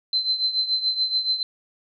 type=tone with tremolo; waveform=sine; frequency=4076 Hz; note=C8; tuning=46 cents flat; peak=-17 dBFS; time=0.13-1.43 s; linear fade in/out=2 ms; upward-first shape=triangle; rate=7 Hz; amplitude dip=80%; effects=none